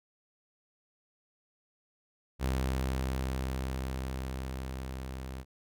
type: tone with level ramp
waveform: sawtooth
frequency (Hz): 65.3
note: C2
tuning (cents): -3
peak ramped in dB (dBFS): -24 to -35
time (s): 2.39-5.45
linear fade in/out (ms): 50
effects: none